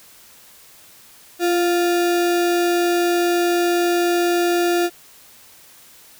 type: tone with sample-and-hold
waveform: sine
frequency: 347 Hz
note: F4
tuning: 11 cents flat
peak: -15 dBFS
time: 1.39-4.9 s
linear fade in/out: 50 ms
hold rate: 1050 Hz
effects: white hiss -47 dBFS RMS until 6.19 s